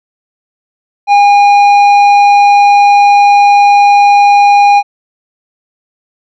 triangle tone with tanh clipping, 813 Hz, G#5, 37 cents flat, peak -4 dBFS, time 1.07-4.83 s, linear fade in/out 50 ms, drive 13 dB, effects none

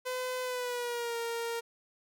sawtooth tone with pitch glide, 507 to 464.9 Hz, B4 to A#4, +45 to -5 cents, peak -29 dBFS, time 0.05-1.61 s, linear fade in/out 20 ms, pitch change -150 cents, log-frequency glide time 0.42-1.17 s, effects none

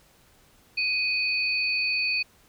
sine tone pair together, 2500 / 4483 Hz, D#7 / C#8, +8 / +19 cents, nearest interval minor seventh, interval 1011 cents, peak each -24 / -29 dBFS, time 0.77-2.23 s, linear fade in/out 10 ms, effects pink hiss -59 dBFS RMS until 2.48 s

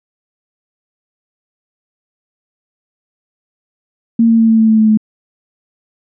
sine tone with pitch steps, 229.5 / 227.5 / 225.6 / 223.6 / 221.7 / 219.8 / 217.9 / 216 Hz, A#3 / A#3 / A3 / A3 / A3 / A3 / A3 / A3, -27 / -42 / +44 / +28 / +13 / -2 / -17 / -32 cents, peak -6 dBFS, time 4.19-4.974 s, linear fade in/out 5 ms, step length 98 ms, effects none

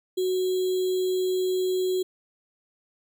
sine tone with sample-and-hold, 370.1 Hz, F#4, in tune, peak -22 dBFS, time 0.17-2.03 s, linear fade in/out 10 ms, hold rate 3675 Hz, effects none

